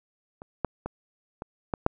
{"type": "clicks", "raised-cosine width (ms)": 1, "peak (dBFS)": [-27, -11, -18, -21, -13, -6], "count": 6, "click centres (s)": [0.419, 0.647, 0.86, 1.421, 1.738, 1.864], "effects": []}